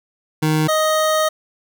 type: tone pair in turn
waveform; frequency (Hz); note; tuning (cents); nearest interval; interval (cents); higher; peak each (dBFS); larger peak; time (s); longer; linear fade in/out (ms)
25% pulse; 155.4 / 624.5; D#3 / D#5; -2 / +6; 2 octaves; 2408; second; -11; neither; 0.42-0.68 / 0.68-1.29; second; 10
effects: none